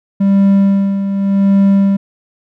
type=tone with tremolo; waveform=triangle; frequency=197.1 Hz; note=G3; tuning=10 cents sharp; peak=-4 dBFS; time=0.2-1.97 s; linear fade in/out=10 ms; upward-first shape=sine; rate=0.87 Hz; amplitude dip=60%; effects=none